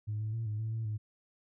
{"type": "tone with pitch steps", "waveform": "sine", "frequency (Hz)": [106.2, 108.3, 114, 106.2, 110.9, 112.5, 107], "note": ["G#2", "A2", "A#2", "G#2", "A2", "A2", "A2"], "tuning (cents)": [39, -27, -38, 39, 14, 39, -48], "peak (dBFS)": -31, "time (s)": [0.07, 0.98], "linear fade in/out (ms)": 20, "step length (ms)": 130, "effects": ["tanh soft clip ceiling -29 dBFS"]}